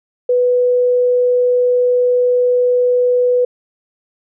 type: tone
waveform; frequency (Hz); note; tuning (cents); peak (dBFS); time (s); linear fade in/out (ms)
sine; 494.3; B4; +1; -10; 0.29-3.45; 5
effects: none